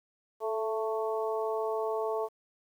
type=harmonic tone with a mistuned harmonic; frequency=221.6 Hz; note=A3; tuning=13 cents sharp; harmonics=2 / 3 / 4 / 5; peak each=-31 / -35 / -37 / -39 dBFS; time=0.4-2.29 s; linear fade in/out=50 ms; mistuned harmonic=2; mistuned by=-19 cents; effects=10-bit